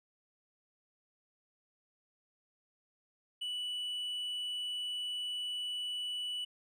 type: tone with tanh clipping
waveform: triangle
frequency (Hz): 2960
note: F#7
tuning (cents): 0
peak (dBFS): -36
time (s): 3.41-6.45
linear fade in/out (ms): 10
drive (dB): 7
effects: none